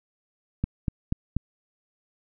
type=click train; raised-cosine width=5 ms; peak=-12 dBFS; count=4; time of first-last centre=0.64-1.366 s; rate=4.13 Hz; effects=none